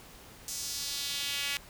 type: tone with high-pass filter sweep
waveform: sawtooth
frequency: 282.6 Hz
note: C#4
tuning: 34 cents sharp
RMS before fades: -35 dBFS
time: 0.48-1.57 s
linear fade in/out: 0 ms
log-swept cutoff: 6500 to 2400 Hz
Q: 1.8
effects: pink hiss -52 dBFS RMS until 1.69 s